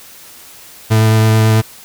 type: tone with vibrato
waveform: 40% pulse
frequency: 110 Hz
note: A2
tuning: in tune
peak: -7 dBFS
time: 0.9-1.62 s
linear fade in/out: 20 ms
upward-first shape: sine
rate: 9.1 Hz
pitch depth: 11 cents each way
effects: white hiss -38 dBFS RMS until 1.84 s